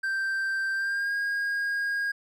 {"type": "tone with pitch glide", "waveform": "triangle", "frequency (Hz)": [1568, 1629.9], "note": ["G6", "G#6"], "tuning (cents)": [0, -33], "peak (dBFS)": -24, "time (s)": [0.03, 2.12], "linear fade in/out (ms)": 10, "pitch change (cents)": 67, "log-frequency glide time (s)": [0.73, 1.14], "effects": []}